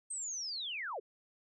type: linear sweep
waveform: sine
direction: down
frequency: 8440 to 349.5 Hz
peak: -37 dBFS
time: 0.1-1 s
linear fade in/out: 10 ms
effects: none